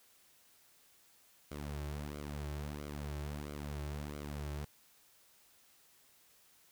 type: tone with flanger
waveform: sawtooth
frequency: 73.3 Hz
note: D2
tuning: 3 cents flat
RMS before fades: -42 dBFS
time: 1.51-4.65 s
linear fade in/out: 5 ms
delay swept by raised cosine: 1.1 to 4.2 ms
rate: 1.5 Hz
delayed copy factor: -0.65
effects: white hiss -66 dBFS RMS until 6.71 s